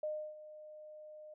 sine tone with ADSR envelope, 611 Hz, D#5, 32 cents flat, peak -34 dBFS, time 0.03-1.34 s, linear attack 4 ms, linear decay 310 ms, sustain -15 dB, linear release 5 ms, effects none

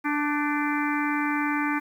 harmonic tone with a mistuned harmonic, 293.7 Hz, D4, in tune, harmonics 1 / 3 / 4 / 5 / 6 / 7 / 8, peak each -26 / -31 / -32 / -33 / -34 / -34 / -35 dBFS, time 0.04-1.8 s, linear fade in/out 20 ms, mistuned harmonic 5, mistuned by +46 cents, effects 9-bit

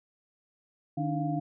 sine tone cluster, 152.5 / 287 / 311.4 / 699 Hz, D#3 / D4 / D#4 / F5, -34 / -40 / +2 / +1 cents, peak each -31 / -33 / -36 / -34 dBFS, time 0.97-1.4 s, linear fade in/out 10 ms, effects none

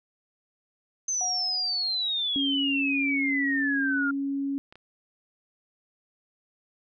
sine exponential sweep, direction down, 6270 to 1390 Hz, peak -25 dBFS, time 1.08-4.11 s, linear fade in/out 5 ms
sine tone with exponential decay, 735 Hz, F#5, 12 cents flat, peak -31 dBFS, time 1.21-2.46 s, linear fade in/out 1 ms, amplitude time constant 270 ms
sine tone, 277.2 Hz, C#4, in tune, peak -26 dBFS, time 2.36-4.58 s, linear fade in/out 0 ms
clicks, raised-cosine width 0.3 ms, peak -32 dBFS, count 2, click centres 4.725 / 4.756 s
effects none

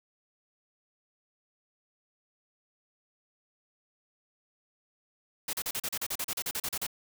white noise bursts, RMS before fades -33 dBFS, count 16, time 5.48-6.867 s, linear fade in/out 5 ms, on 52 ms, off 37 ms, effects none

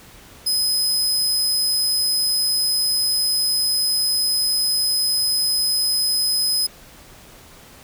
sawtooth tone, 5050 Hz, D#8, 25 cents sharp, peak -15 dBFS, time 0.46-6.67 s, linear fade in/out 10 ms, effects pink hiss -45 dBFS RMS until 7.83 s

